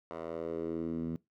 10% pulse tone with band-pass filter sweep, 82.4 Hz, E2, in tune, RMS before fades -37 dBFS, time 0.11-1.16 s, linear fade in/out 0 ms, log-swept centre 780 to 200 Hz, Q 2.4, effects noise-tail reverb RT60 0.2 s tail -22 dB re dry

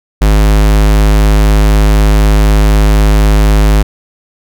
square tone, 52 Hz, G#1, 3 cents sharp, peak -5 dBFS, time 0.21-3.83 s, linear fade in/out 10 ms, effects none

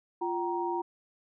sine tone cluster, 348.6 / 767 / 939 Hz, F4 / G5 / A#5, -3 / -38 / +12 cents, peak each -32 / -37 / -32 dBFS, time 0.21-0.82 s, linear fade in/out 10 ms, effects none

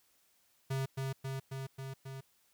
square tone with echo, 134.1 Hz, C3, 43 cents sharp, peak -33 dBFS, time 0.7-0.86 s, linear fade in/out 10 ms, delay 270 ms, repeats 5, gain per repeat -2 dB, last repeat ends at 2.21 s, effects white hiss -71 dBFS RMS until 2.53 s

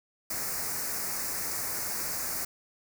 white band-stop noise, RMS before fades -33 dBFS, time 0.3-2.45 s, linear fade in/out 5 ms, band 2300 to 4600 Hz, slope 48 dB/octave, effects none

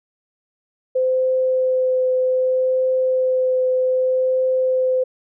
sine tone with vibrato, 514 Hz, C5, 31 cents flat, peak -15 dBFS, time 0.95-5.04 s, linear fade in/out 10 ms, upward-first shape triangle, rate 0.64 Hz, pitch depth 10 cents each way, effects none

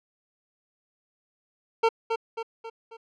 25% pulse tone with echo, 453.8 Hz, A#4, 47 cents flat, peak -14 dBFS, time 1.83-1.89 s, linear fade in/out 10 ms, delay 270 ms, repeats 4, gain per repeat -6 dB, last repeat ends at 2.97 s, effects low-pass 3000 Hz 12 dB/octave

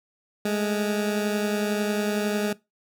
20% pulse beating tone pair, 207.6 / 218.6 Hz, G#3 / A3, 0 / -11 cents, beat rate 11 Hz, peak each -19 / -28 dBFS, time 0.45-2.53 s, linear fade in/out 5 ms, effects noise-tail reverb RT60 0.2 s tail -19 dB re dry

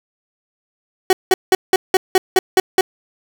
30% pulse tone bursts, 375.6 Hz, F#4, 26 cents sharp, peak -6 dBFS, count 9, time 1.1-2.81 s, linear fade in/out 2 ms, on 30 ms, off 180 ms, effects none

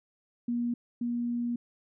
sine tone pair in turn, 238.9 / 238.9 Hz, A#3 / A#3, +43 / +43 cents, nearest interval unison, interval 0 cents, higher neither, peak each -27 / -28 dBFS, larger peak first, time 0.48-0.74 / 1.01-1.56 s, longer second, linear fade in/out 5 ms, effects none

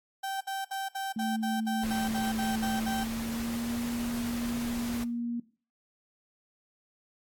35% pulse tone bursts, 778 Hz, G5, 13 cents flat, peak -30 dBFS, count 12, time 0.23-3.039 s, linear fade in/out 10 ms, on 180 ms, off 59 ms
sine tone with pitch glide, 221 to 236.9 Hz, A3 to A#3, +8 to +28 cents, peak -30 dBFS, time 1.16-5.4 s, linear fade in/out 5 ms, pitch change +120 cents, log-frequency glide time 2.72-3.79 s
pink noise, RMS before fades -40 dBFS, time 1.83-5.04 s, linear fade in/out 5 ms
effects noise-tail reverb RT60 0.4 s tail -18 dB re dry + AAC 64 kbps

